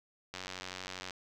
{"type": "click train", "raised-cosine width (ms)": 0.2, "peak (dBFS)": -23, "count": 72, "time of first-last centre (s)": [0.34, 1.108], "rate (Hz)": 92.5, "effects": []}